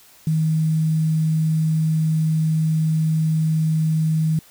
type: tone with quantisation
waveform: sine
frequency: 158.1 Hz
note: D#3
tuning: 28 cents sharp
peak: -16 dBFS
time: 0.27-4.39 s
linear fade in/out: 2 ms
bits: 7
effects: white hiss -50 dBFS RMS until 4.5 s